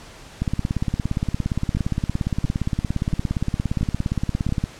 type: two click trains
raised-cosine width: 5 ms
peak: -9 / -11 dBFS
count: 74 / 5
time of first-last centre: 0.42-4.64 / 1.77-4.491 s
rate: 17.3 / 1.47 Hz
effects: pink hiss -43 dBFS RMS until 4.79 s + low-pass 8000 Hz 12 dB/octave